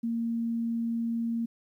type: tone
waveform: sine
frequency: 231.1 Hz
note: A#3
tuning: 15 cents flat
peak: -27 dBFS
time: 0.03-1.46 s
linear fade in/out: 10 ms
effects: 11-bit